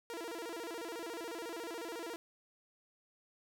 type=tone with vibrato; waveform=sawtooth; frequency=395.6 Hz; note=G4; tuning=16 cents sharp; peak=-37 dBFS; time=0.1-2.16 s; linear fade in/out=0 ms; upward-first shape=square; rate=14 Hz; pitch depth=290 cents each way; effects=none